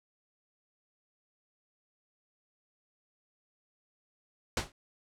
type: noise with exponential decay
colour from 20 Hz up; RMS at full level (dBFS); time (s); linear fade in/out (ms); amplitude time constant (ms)
pink; -25; 4.57-4.72; 2; 31
effects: low-pass 8000 Hz 12 dB/octave